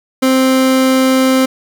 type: tone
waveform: 30% pulse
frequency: 261.7 Hz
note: C4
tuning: in tune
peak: -6 dBFS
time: 0.22-1.46 s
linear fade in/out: 10 ms
effects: none